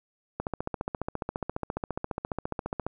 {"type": "click train", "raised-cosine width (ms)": 1, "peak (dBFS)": -16, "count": 37, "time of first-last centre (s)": [0.4, 2.866], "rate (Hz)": 14.6, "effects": []}